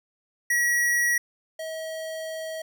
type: tone pair in turn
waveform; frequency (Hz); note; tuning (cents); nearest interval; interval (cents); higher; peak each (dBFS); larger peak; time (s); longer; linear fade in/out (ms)
square; 1918 / 640.1; A#6 / D#5; +49 / +49; octave + perfect fifth; 1900; first; -21 / -32; first; 0.5-1.18 / 1.59-2.62; second; 5
effects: none